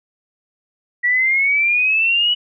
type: exponential sweep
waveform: sine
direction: up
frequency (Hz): 1932 to 2960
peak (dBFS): -13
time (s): 1.03-2.35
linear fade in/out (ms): 20
effects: none